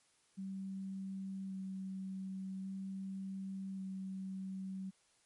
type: tone with vibrato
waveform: sine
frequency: 191.4 Hz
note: G3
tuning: 41 cents flat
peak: -40 dBFS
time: 0.37-4.91 s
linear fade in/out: 20 ms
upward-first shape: square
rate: 0.44 Hz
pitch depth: 9 cents each way
effects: white hiss -72 dBFS RMS until 5.25 s + MP3 48 kbps